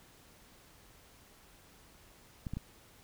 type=clicks; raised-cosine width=5 ms; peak=-25 dBFS; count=3; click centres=2.468 / 2.536 / 2.57 s; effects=pink hiss -60 dBFS RMS until 3.03 s